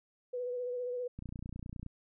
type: tone with vibrato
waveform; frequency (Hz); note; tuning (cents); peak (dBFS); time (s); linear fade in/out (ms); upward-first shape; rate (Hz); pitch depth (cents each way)
sine; 493.9; B4; 0; -34; 0.33-1.08; 10; sine; 15; 28
type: click train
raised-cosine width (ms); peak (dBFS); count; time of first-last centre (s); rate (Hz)
5; -30; 21; 1.19-1.863; 29.7
effects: none